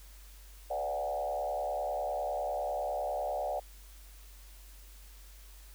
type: tone with frequency modulation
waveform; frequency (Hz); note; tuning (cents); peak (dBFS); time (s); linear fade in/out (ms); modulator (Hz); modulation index
sine; 660; E5; +2; -31; 0.7-3.6; 10; 69.9; 1.9
effects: added 48 Hz sine -50 dBFS peak until 5.74 s + white hiss -58 dBFS RMS until 5.74 s